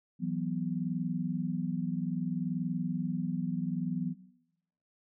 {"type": "chord", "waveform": "sine", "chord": "E suspended second", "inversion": "none", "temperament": "just", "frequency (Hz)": [164.81, 185.42, 247.2], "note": ["E3", "F#3", "B3"], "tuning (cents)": [0, 4, 2], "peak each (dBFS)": [-35, -33, -35], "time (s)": [0.19, 4.15], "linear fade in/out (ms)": 50, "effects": ["noise-tail reverb RT60 0.8 s tail -17 dB re dry"]}